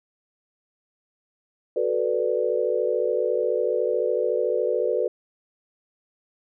sine chord, B minor seventh, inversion second, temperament equal, 370 / 440 / 493.9 / 587.3 Hz, F#4 / A4 / B4 / D5, 0 / 0 / 0 / 0 cents, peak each -28 / -26 / -24 / -28 dBFS, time 1.76-5.08 s, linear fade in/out 5 ms, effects none

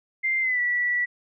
sine tone with pitch glide, 2093 to 1952.8 Hz, C7 to B6, 0 to -20 cents, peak -21 dBFS, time 0.23-1.06 s, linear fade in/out 20 ms, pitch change -120 cents, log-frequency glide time 0.41-0.6 s, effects none

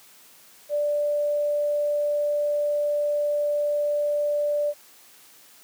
sine tone, 587.3 Hz, D5, in tune, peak -21 dBFS, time 0.69-4.74 s, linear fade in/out 50 ms, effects white hiss -52 dBFS RMS until 5.63 s + high-pass 150 Hz 12 dB/octave

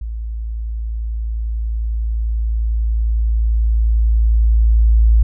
sine tone with level ramp, 55.6 Hz, A1, 19 cents sharp, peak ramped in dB -22 to -7 dBFS, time 0.01-5.23 s, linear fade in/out 5 ms, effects none

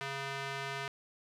square tone with band-pass filter, 137.7 Hz, C#3, 11 cents flat, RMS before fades -39 dBFS, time 0.01-0.88 s, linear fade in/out 0 ms, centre 2000 Hz, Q 0.82, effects none

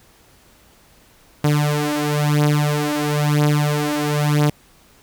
sawtooth beating tone pair, 147.8 / 148.8 Hz, D3 / D3, +11 / +23 cents, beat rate 1 Hz, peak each -15 dBFS, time 1.44-4.5 s, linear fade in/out 5 ms, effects pink hiss -52 dBFS RMS until 5.02 s

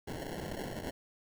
white noise with sample-and-hold, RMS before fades -40 dBFS, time 0.07-0.91 s, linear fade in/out 10 ms, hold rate 1225 Hz, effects none

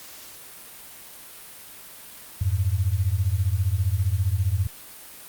sine beating tone pair, 87.31 / 102.31 Hz, F2 / G#2, 0 / -25 cents, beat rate 15 Hz, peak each -23 dBFS, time 2.41-4.67 s, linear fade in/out 5 ms, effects white hiss -43 dBFS RMS until 5.28 s + Opus 48 kbps

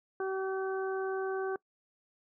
harmonic tone, 382.4 Hz, G4, 43 cents flat, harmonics 1 / 2 / 3 / 4, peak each -32 / -40 / -43 / -42 dBFS, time 0.2-1.56 s, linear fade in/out 2 ms, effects noise-tail reverb RT60 0.1 s tail -23 dB re dry

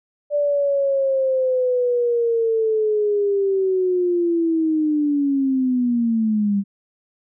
sine linear sweep, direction down, 587.3 to 196 Hz, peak -16 dBFS, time 0.3-6.64 s, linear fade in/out 50 ms, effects none

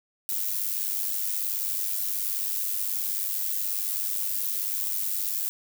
violet noise with amplitude modulation, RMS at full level -26 dBFS, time 0.29-5.49 s, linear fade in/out 0 ms, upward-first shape sine, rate 98.7 Hz, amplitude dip 60%, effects none

